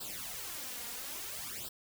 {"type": "noise with flanger", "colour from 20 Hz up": "white", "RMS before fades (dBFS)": -42, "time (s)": [0, 1.69], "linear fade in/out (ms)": 10, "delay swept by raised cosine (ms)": [0.23, 4.23], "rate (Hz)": 0.59, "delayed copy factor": 0.8, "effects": []}